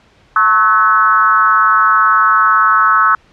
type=tone with frequency modulation; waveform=sine; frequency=1296 Hz; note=E6; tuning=30 cents flat; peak=-7 dBFS; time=0.36-3.15 s; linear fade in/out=2 ms; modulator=201 Hz; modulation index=1.1; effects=pink hiss -49 dBFS RMS until 3.32 s + low-pass 4000 Hz 12 dB/octave